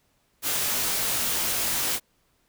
white noise with comb filter, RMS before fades -26 dBFS, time 0.42-2 s, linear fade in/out 50 ms, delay 19 ms, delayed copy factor -0.75, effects pink hiss -68 dBFS RMS until 2.48 s

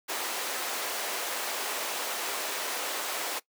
pink high-pass noise, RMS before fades -33 dBFS, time 0.08-3.4 s, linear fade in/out 20 ms, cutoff 460 Hz, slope 12 dB/octave, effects noise-tail reverb RT60 0.1 s tail -20 dB re dry + high-pass 300 Hz 12 dB/octave

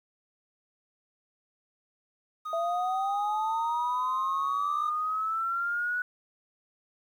triangle tone with pitch glide, 1244.5 to 1251.7 Hz, D#6 to D#6, 0 to +10 cents, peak -31 dBFS, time 2.45-4.9 s, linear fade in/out 10 ms, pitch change +10 cents, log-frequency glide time 2.76-4.42 s
sine linear sweep, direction up, 659.3 to 1480 Hz, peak -27 dBFS, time 2.53-6.02 s, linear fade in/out 2 ms
effects 10-bit

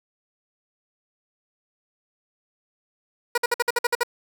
15% pulse tone bursts, 480.4 Hz, B4, 48 cents flat, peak -12 dBFS, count 9, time 3.35-4.034 s, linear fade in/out 5 ms, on 28 ms, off 54 ms, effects none

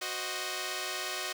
5% pulse chord, C diminished, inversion second, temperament equal, 370 / 523.3 / 622.3 Hz, Gb4 / C5 / Eb5, 0 / 0 / 0 cents, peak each -26 / -29 / -26 dBFS, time 0.01-1.33 s, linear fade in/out 10 ms, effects none

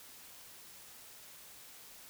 silence, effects white hiss -54 dBFS RMS until 2.09 s

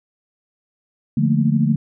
sine chord, Bb major seventh, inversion first, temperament equal, 146.83 / 174.61 / 220 / 233.1 Hz, D3 / F3 / A3 / Bb3, 0 / 0 / 0 / 0 cents, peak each -18 / -22 / -18 / -22 dBFS, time 1.17-1.76 s, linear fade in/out 5 ms, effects none

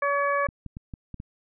harmonic tone, 567 Hz, C#5, 39 cents sharp, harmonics 1 / 2 / 3 / 4, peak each -26 / -25 / -29 / -35 dBFS, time 0.02-0.47 s, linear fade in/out 5 ms
clicks, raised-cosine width 5 ms, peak -24 dBFS, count 6, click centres 0.488 / 0.663 / 0.769 / 0.938 / 1.143 / 1.201 s
effects none

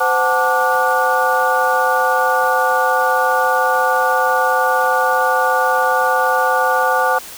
sine tone cluster, 515 / 741 / 878 / 1172 / 1450 Hz, C5 / F#5 / A5 / D6 / F#6, -28 / +2 / -4 / -4 / -35 cents, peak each -19 dBFS, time 0-7.19 s, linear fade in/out 10 ms, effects white hiss -34 dBFS RMS until 7.37 s

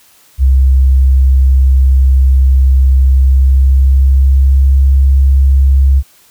sine tone with pitch glide, 66 to 67.62 Hz, C2 to C#2, +16 to -42 cents, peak -4 dBFS, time 0.38-6.03 s, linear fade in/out 50 ms, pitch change +42 cents, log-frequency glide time 3.12-4.75 s, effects white hiss -46 dBFS RMS until 6.3 s

